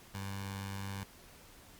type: tone with notch filter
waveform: 15% pulse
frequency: 98 Hz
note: G2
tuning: in tune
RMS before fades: -41 dBFS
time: 0.14-1.04 s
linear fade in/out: 10 ms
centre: 340 Hz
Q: 0.65
effects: pink hiss -57 dBFS RMS until 1.79 s + Opus 48 kbps